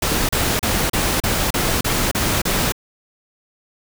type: noise bursts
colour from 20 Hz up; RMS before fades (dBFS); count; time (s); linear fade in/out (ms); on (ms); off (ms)
pink; -19; 9; 0.02-2.722; 5; 270; 34
effects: none